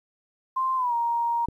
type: tone with pitch glide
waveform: sine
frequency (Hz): 1046.5 to 937.7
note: C6 to A#5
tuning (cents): 0 to +10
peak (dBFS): -22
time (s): 0.56-1.46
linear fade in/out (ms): 10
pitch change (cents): -190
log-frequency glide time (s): 0.76-0.94
type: click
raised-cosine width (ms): 3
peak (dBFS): -21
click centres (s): 1.486
effects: 10-bit